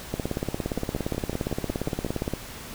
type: two click trains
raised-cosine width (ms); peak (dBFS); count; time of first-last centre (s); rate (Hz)
2; -13 / -17; 39 / 8; 0.14-2.337 / 0.78-2.064; 17.3 / 5.45
effects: pink hiss -40 dBFS RMS until 2.74 s